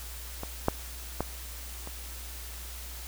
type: clicks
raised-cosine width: 1 ms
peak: -21 / -9 / -14 / -26 dBFS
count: 4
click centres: 0.434 / 0.684 / 1.206 / 1.874 s
effects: added 60 Hz sine -41 dBFS peak until 3.07 s + white hiss -44 dBFS RMS until 3.07 s